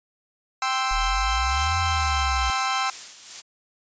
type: chord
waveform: sawtooth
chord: C major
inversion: second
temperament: equal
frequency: 784 / 1046.5 / 1318.5 Hz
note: G5 / C6 / E6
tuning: 0 / 0 / 0 cents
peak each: -23 dBFS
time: 0.62-2.9 s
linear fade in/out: 2 ms
type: exponential two-way sweep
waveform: sine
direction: up then down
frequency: 36.46 to 88 to 59.6 Hz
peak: -25 dBFS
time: 0.91-2.5 s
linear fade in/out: 0 ms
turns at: 1.78 s
type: noise with tremolo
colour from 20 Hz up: blue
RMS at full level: -32 dBFS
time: 1.48-3.42 s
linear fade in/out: 20 ms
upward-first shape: sine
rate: 2.2 Hz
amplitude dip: 55%
effects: resampled to 16000 Hz